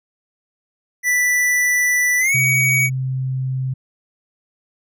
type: tone with pitch glide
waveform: square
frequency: 1975.5 to 2256 Hz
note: B6 to C#7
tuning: 0 to +30 cents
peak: -15 dBFS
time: 1.03-2.9 s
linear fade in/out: 50 ms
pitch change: +230 cents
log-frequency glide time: 2.19-2.34 s
type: tone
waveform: sine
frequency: 130.81 Hz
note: C3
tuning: in tune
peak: -19 dBFS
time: 2.34-3.74 s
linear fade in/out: 10 ms
effects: none